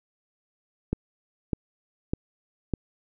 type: click train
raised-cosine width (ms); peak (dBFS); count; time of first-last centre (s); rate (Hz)
3; -12; 4; 0.93-2.737; 1.66
effects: none